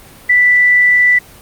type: tone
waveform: sine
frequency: 1975.5 Hz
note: B6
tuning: in tune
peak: -6 dBFS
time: 0.29-1.19 s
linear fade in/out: 10 ms
effects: pink hiss -39 dBFS RMS until 1.41 s + Opus 32 kbps